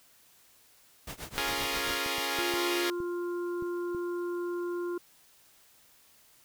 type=noise with tremolo; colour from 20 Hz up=pink; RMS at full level=-38 dBFS; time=1.07-1.98 s; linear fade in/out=5 ms; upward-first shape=triangle; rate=7.6 Hz; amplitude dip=100%
type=chord; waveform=5% pulse; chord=Bb minor seventh; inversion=first; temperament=equal; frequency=277.2 / 349.2 / 415.3 / 466.2 Hz; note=Db4 / F4 / Ab4 / Bb4; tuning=0 / 0 / 0 / 0 cents; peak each=-24 dBFS; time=1.38-2.9 s; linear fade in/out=0 ms
type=clicks; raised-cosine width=3 ms; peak=-31 dBFS; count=7; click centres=2.062 / 2.183 / 2.388 / 2.539 / 3.003 / 3.624 / 3.948 s
type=harmonic tone; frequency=350.2 Hz; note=F4; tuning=5 cents sharp; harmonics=1 / 3 / 4; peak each=-31 / -44 / -46 dBFS; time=2.38-4.98 s; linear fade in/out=5 ms
effects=white hiss -61 dBFS RMS until 6.44 s